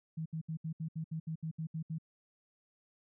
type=tone bursts; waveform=sine; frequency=160 Hz; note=D#3; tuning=49 cents sharp; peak=-35 dBFS; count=12; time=0.17-1.985 s; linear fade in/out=10 ms; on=88 ms; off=69 ms; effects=none